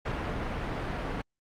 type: low-pass noise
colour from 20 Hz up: pink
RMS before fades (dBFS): -33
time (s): 0.05-1.22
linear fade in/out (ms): 10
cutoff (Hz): 2100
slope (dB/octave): 12
effects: Opus 48 kbps